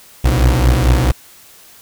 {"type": "beating tone pair", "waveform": "30% pulse", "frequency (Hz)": [60.4, 64.9], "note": ["B1", "C2"], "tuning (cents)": [-38, -13], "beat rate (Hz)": 4.5, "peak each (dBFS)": -10, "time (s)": [0.24, 1.12], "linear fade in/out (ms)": 10, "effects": ["white hiss -43 dBFS RMS until 1.81 s"]}